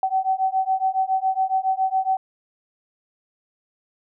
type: beating tone pair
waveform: sine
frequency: 758 / 765.2 Hz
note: F#5 / G5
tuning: +42 / -42 cents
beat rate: 7.2 Hz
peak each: -22 dBFS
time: 0.03-2.17 s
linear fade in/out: 2 ms
effects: none